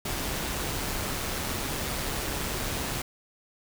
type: noise with amplitude modulation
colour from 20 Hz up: pink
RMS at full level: -30 dBFS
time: 0.05-3.02 s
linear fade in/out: 5 ms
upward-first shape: sine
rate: 138 Hz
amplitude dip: 30%
effects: none